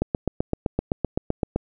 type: click train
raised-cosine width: 2 ms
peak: -8 dBFS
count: 13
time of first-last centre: 0.02-1.56 s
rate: 7.79 Hz
effects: none